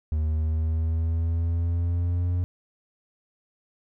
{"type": "exponential sweep", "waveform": "triangle", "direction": "up", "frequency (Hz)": [77, 89.2], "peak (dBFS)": -20, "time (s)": [0.12, 2.44], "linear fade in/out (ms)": 0, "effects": []}